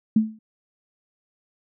sine tone with exponential decay, 218.5 Hz, A3, 12 cents flat, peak -11 dBFS, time 0.16-0.39 s, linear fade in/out 5 ms, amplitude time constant 50 ms, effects none

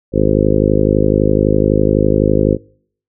harmonic tone, 51.91 Hz, G#1, in tune, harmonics 1 / 2 / 3 / 4 / 5 / 6 / 7 / 8 / 9 / 10, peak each -19 / -19 / -19 / -19 / -19 / -19 / -19 / -19 / -19 / -19 dBFS, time 0.12-2.58 s, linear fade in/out 50 ms, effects noise-tail reverb RT60 0.6 s tail -26 dB re dry

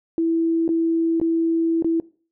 sine tone with dropouts, 329.6 Hz, E4, in tune, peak -17 dBFS, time 0.18-2 s, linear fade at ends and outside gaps 1 ms, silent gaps 0.679-0.69 / 1.2-1.214 / 1.824-1.845 s, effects noise-tail reverb RT60 0.4 s tail -21 dB re dry

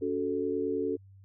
sine chord, F# minor, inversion second, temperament equal with one note detuned, 282 / 370 / 440 Hz, C#4 / F#4 / A4, +30 / 0 / 0 cents, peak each -33 / -33 / -31 dBFS, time 0.01-0.97 s, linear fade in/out 20 ms, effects added 97 Hz sine -51 dBFS peak until 1.24 s

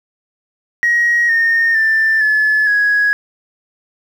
sine tone with pitch steps, 1893 / 1833.8 / 1776.5 / 1720.9 / 1667.1 Hz, A#6 / A#6 / A6 / A6 / G#6, +26 / -29 / +16 / -39 / +6 cents, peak -9 dBFS, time 0.83-3.13 s, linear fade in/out 0 ms, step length 460 ms, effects tanh soft clip ceiling -7 dBFS + 7-bit

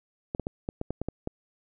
clicks, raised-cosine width 2 ms, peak -17 dBFS, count 9, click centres 0.349 / 0.397 / 0.469 / 0.689 / 0.814 / 0.906 / 1.016 / 1.086 / 1.274 s, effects none

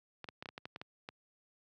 clicks, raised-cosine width 0.3 ms, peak -27 dBFS, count 10, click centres 0.243 / 0.288 / 0.425 / 0.458 / 0.489 / 0.579 / 0.655 / 0.761 / 0.815 / 1.089 s, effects high-pass 100 Hz 12 dB/octave

